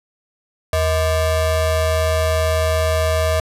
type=ring-modulated tone; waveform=square; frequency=277.2 Hz; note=C#4; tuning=in tune; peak=-13 dBFS; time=0.73-3.4 s; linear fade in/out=2 ms; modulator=358 Hz; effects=resampled to 32000 Hz + 9-bit

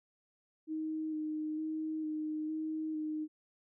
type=tone with vibrato; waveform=sine; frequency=311.1 Hz; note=D#4; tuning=in tune; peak=-34 dBFS; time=0.67-3.28 s; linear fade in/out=50 ms; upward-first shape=square; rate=1.1 Hz; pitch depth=15 cents each way; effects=none

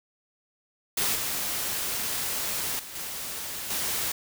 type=noise with level steps; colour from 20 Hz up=white; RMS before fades=-26 / -30 / -41 / -35 / -29 dBFS; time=0.97-4.12 s; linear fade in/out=5 ms; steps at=1.15 / 2.79 / 2.95 / 3.7 s; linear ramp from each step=5 ms; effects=none

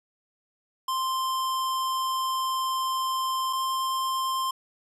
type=tone pair in turn; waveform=square; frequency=1046.5 / 1051.5 Hz; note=C6 / C6; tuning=0 / +8 cents; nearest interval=unison; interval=8 cents; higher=second; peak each=-26 dBFS; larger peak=neither; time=0.88-3.53 / 3.53-4.51 s; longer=first; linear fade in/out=5 ms; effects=resampled to 32000 Hz + 11-bit

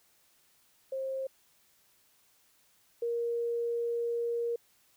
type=tone pair in turn; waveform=sine; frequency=532 / 470 Hz; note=C5 / A#4; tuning=+29 / +14 cents; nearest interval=major second; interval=215 cents; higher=first; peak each=-32 / -29 dBFS; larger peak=second; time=0.92-1.27 / 3.02-4.56 s; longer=second; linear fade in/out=5 ms; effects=white hiss -67 dBFS RMS until 4.96 s

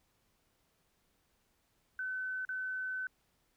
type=tone with dropouts; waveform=sine; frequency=1517 Hz; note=F#6; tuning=43 cents sharp; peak=-35 dBFS; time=1.99-3.07 s; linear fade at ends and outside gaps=2 ms; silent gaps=2.451-2.49 s; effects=pink hiss -75 dBFS RMS until 3.56 s

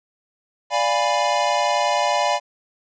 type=chord; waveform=square; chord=D diminished seventh; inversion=none; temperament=equal with one note detuned; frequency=587.3 / 698.5 / 825.8 / 987.8 Hz; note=D5 / F5 / Ab5 / Cb6; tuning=0 / 0 / -10 / 0 cents; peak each=-24 dBFS; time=0.7-2.4 s; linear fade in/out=50 ms; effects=resampled to 16000 Hz + 9-bit

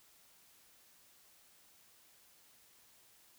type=silence; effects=white hiss -65 dBFS RMS until 3.38 s

